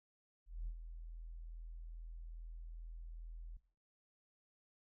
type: tone with ADSR envelope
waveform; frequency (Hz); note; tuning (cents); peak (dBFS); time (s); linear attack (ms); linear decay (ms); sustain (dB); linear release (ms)
sine; 41.2; E1; 0; -37; 0.46-3.57; 210; 67; -9; 5
effects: noise-tail reverb RT60 0.4 s tail -17 dB re dry + tanh soft clip ceiling -36 dBFS